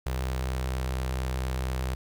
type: tone with notch filter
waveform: sawtooth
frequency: 64.3 Hz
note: C2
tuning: 30 cents flat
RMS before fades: -30 dBFS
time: 0.06-1.95 s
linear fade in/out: 5 ms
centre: 250 Hz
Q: 1.5
effects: 10-bit